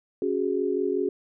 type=chord; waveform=sine; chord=C# suspended fourth; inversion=none; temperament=equal; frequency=277.2 / 370 / 415.3 Hz; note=C#4 / F#4 / G#4; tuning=0 / 0 / 0 cents; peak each=-30 / -26 / -27 dBFS; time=0.22-1.09 s; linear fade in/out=2 ms; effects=none